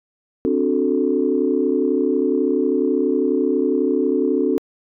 sine chord, D dominant seventh, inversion third, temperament equal, 261.6 / 293.7 / 370 / 440 Hz, C4 / D4 / F#4 / A4, 0 / 0 / 0 / 0 cents, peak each -21 dBFS, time 0.45-4.58 s, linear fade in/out 0 ms, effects tanh soft clip ceiling -5 dBFS

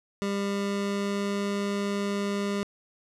25% pulse tone with pitch glide, 200 to 201.4 Hz, G3 to G3, +35 to +47 cents, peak -23 dBFS, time 0.22-2.63 s, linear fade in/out 0 ms, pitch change +12 cents, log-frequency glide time 0.45-1.52 s, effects low-pass 8000 Hz 12 dB/octave

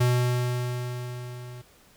square tone with level ramp, 123.47 Hz, B2, in tune, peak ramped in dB -19 to -40 dBFS, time 0-1.62 s, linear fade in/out 10 ms, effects pink hiss -57 dBFS RMS until 1.96 s

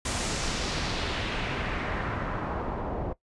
pink noise with low-pass filter sweep, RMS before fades -31 dBFS, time 0.05-3.13 s, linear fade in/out 5 ms, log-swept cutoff 8900 to 680 Hz, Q 1.4, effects noise-tail reverb RT60 0.1 s tail -18 dB re dry + resampled to 24000 Hz

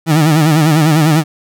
30% pulse tone with vibrato, 155.56 Hz, D#3, in tune, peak -5 dBFS, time 0.06-1.24 s, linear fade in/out 50 ms, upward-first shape sine, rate 10 Hz, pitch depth 99 cents each way, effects none

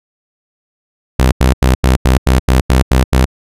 sawtooth tone bursts, 64.3 Hz, C2, 30 cents flat, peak -3 dBFS, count 10, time 1.19-3.255 s, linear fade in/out 5 ms, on 130 ms, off 85 ms, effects resampled to 32000 Hz

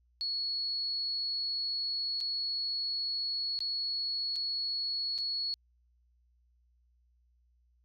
sine tone with dropouts, 4366 Hz, C#8, 27 cents flat, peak -31 dBFS, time 0.21-5.54 s, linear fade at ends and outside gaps 0 ms, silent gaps 2.204-2.21 / 3.59-3.605 / 4.358-4.362 / 5.18-5.186 s, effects added 60 Hz sine -66 dBFS peak until 7.84 s + AAC 64 kbps

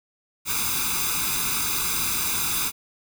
white noise with comb filter, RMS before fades -25 dBFS, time 0.45-2.72 s, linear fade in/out 50 ms, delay 0.81 ms, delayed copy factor +0.95, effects none

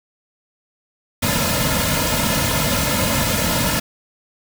pink noise with comb filter, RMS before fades -19 dBFS, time 1.22-3.8 s, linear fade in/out 10 ms, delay 2.6 ms, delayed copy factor -0.9, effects none

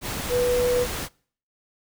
sine tone in noise, 491.9 Hz, B4, 7 cents flat, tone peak -19 dBFS, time 0.29-0.87 s, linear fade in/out 50 ms, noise pink, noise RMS -30 dBFS, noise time 0.01-1.09 s, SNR +8 dB, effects noise-tail reverb RT60 0.5 s tail -25 dB re dry

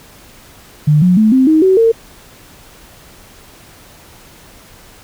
sine tone with pitch steps, 150.1 / 180.57 / 217.2 / 261.3 / 314.4 / 378.2 / 455 Hz, D3 / F#3 / A3 / C4 / D#4 / F#4 / A#4, +38 / -42 / -22 / -2 / +18 / +38 / -42 cents, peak -6 dBFS, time 0.87-1.92 s, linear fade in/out 10 ms, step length 150 ms, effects pink hiss -41 dBFS RMS until 5.03 s

